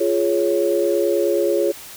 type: chord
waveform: sine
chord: Db major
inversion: first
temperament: just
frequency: 346.5 / 415.8 / 554.4 Hz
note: F4 / Ab4 / Db5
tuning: -14 / +2 / 0 cents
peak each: -20 dBFS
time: 0-1.72 s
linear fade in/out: 10 ms
effects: white hiss -38 dBFS RMS until 1.96 s